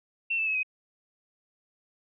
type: tone with pitch steps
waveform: sine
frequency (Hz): 2700 / 2638 / 2578 / 2519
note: E7 / E7 / E7 / D#7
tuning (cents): +41 / +1 / -39 / +21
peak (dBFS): -25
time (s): 0.3-0.632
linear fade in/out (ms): 10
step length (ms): 83
effects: none